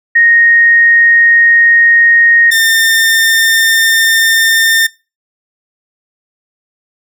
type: tone pair in turn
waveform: sine / sawtooth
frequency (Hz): 1863 / 1806.8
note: A#6 / A6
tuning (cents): -2 / +45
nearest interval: minor second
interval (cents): 53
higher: first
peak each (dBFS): -4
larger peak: neither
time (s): 0.15-2.51 / 2.51-4.87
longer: neither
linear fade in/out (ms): 10
effects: noise-tail reverb RT60 0.3 s tail -23 dB re dry